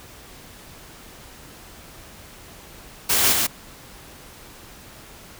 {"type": "noise with echo", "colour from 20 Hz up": "white", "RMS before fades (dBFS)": -19, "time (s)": [3.09, 3.33], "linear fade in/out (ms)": 10, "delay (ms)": 140, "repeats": 1, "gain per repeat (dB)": -2, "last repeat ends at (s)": 3.47, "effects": ["pink hiss -44 dBFS RMS until 5.39 s"]}